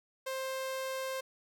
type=tone; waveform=sawtooth; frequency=527 Hz; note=C5; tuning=12 cents sharp; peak=-31 dBFS; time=0.26-1.21 s; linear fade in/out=10 ms; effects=none